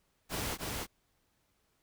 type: noise with echo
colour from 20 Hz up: pink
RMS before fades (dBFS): -36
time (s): 0.29-0.58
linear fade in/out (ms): 50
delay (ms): 290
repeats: 1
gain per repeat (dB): -2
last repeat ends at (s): 0.87
effects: pink hiss -75 dBFS RMS until 1.82 s